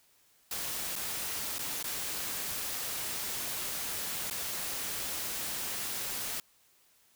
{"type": "noise with dropouts", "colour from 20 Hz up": "white", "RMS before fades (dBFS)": -36, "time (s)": [0.51, 6.4], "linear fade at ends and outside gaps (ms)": 2, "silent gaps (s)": [[0.956, 0.961], [1.584, 1.591], [1.828, 1.841], [4.3, 4.309]], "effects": ["white hiss -66 dBFS RMS until 7.15 s"]}